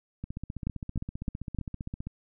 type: two click trains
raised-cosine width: 5 ms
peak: -17 / -23 dBFS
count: 4 / 29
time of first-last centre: 0.67-1.587 / 0.24-2.07 s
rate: 3.27 / 15.3 Hz
effects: none